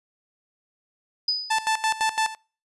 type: tone with exponential decay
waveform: sine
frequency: 4978 Hz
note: D#8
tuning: in tune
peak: -18 dBFS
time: 1.28-1.73 s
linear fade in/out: 5 ms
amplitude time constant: 97 ms
type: tone with tremolo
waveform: sawtooth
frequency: 880 Hz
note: A5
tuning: in tune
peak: -16 dBFS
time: 1.5-2.35 s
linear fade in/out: 10 ms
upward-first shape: square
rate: 5.9 Hz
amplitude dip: 80%
effects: noise-tail reverb RT60 0.4 s tail -26 dB re dry + resampled to 24000 Hz